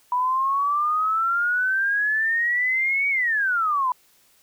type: exponential two-way sweep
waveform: sine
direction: up then down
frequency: 980 to 2264 to 980 Hz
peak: -19 dBFS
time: 0.12-3.92 s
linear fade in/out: 2 ms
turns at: 3.09 s
effects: white hiss -59 dBFS RMS until 4.42 s